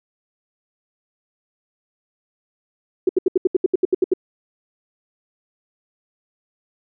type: tone bursts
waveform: sine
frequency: 369.5 Hz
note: F#4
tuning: 2 cents flat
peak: -11 dBFS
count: 12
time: 3.07-4.137 s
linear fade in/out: 5 ms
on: 22 ms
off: 73 ms
effects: none